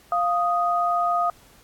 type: tone pair together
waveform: sine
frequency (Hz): 698.5 / 1244.5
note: F5 / D#6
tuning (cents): 0 / 0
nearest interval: minor seventh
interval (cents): 1000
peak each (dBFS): -22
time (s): 0.12-1.3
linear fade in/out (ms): 2
effects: pink hiss -54 dBFS RMS until 1.63 s + AAC 64 kbps